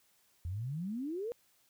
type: exponential sweep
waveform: sine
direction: up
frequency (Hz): 81.5 to 493.9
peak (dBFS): -35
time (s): 0.45-1.32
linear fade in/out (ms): 0
effects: white hiss -70 dBFS RMS until 1.69 s